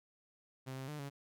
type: tone with pitch steps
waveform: sawtooth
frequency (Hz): 131.4 / 132.8 / 149.9 / 140.2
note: C3 / C3 / D3 / C#3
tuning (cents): +8 / +26 / +36 / +20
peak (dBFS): -38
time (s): 0.66-1.1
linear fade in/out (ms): 20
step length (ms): 110
effects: none